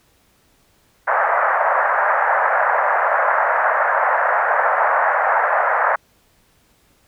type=band-pass noise; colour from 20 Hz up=pink; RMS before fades=-17 dBFS; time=1.07-5.96 s; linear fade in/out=10 ms; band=580 to 1800 Hz; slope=48 dB/octave; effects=pink hiss -58 dBFS RMS until 7.07 s